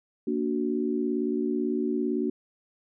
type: chord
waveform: sine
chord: Bb augmented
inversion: none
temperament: equal with one note detuned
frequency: 233.1 / 291 / 370 Hz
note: Bb3 / D4 / F#4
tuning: 0 / -16 / 0 cents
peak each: -29 dBFS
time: 0.27-2.3 s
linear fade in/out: 5 ms
effects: none